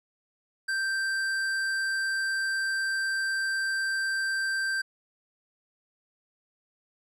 sine tone with hard clipping, 1568 Hz, G6, in tune, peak -28 dBFS, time 0.68-4.82 s, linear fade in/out 10 ms, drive 11 dB, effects none

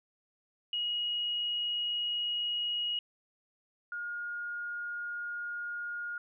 sine tone pair in turn, 2894 / 1426.3 Hz, F#7 / F6, -39 / +36 cents, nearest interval octave, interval 1225 cents, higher first, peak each -30 / -35 dBFS, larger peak first, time 0.73-2.99 / 3.92-6.18 s, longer neither, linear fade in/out 2 ms, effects none

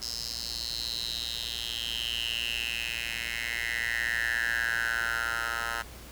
10% pulse tone with high-pass filter sweep, 116.54 Hz, A#2, in tune, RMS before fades -32 dBFS, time 0.01-5.83 s, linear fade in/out 20 ms, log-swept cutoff 5100 to 1200 Hz, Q 6.8, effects added 60 Hz sine -47 dBFS peak until 6.11 s + pink hiss -48 dBFS RMS until 6.11 s

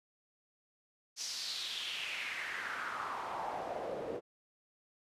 pink noise with band-pass filter sweep, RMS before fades -40 dBFS, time 1.16-4.21 s, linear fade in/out 50 ms, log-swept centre 5700 to 440 Hz, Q 3.6, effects resampled to 32000 Hz

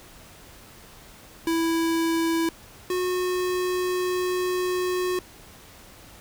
square tone pair in turn, 329.6 / 363.8 Hz, E4 / F#4, 0 / -29 cents, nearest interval major second, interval 171 cents, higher second, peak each -22 / -24 dBFS, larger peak first, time 1.47-2.49 / 2.9-5.19 s, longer second, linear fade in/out 2 ms, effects pink hiss -48 dBFS RMS until 6.2 s

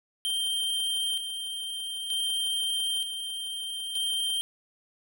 square tone with tremolo, 3153 Hz, G7, 9 cents sharp, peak -27 dBFS, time 0.25-4.41 s, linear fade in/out 0 ms, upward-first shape square, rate 0.54 Hz, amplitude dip 50%, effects none

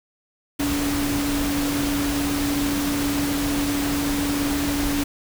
sine tone in noise, 286 Hz, D4, 46 cents flat, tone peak -22 dBFS, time 0.59-5.04 s, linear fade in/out 10 ms, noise pink, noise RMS -27 dBFS, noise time 0.59-5.04 s, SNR +2 dB, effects none

